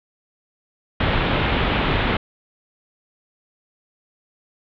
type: low-pass noise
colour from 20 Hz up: pink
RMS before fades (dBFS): -20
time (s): 1-2.17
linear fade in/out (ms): 5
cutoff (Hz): 3600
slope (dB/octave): 48
effects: none